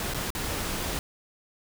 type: noise with dropouts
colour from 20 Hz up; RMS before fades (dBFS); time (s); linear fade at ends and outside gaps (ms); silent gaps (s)
pink; -31; 0-0.99; 1; 0.138-0.145 / 0.304-0.35
effects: none